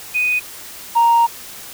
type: tone pair in turn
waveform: sine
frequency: 2489 / 932.3 Hz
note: D#7 / A#5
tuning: 0 / 0 cents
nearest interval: octave + perfect fourth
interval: 1700 cents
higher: first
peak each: -14 / -8 dBFS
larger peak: second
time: 0.14-0.4 / 0.95-1.27 s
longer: second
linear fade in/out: 20 ms
effects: tanh soft clip ceiling -7 dBFS + white hiss -35 dBFS RMS until 1.73 s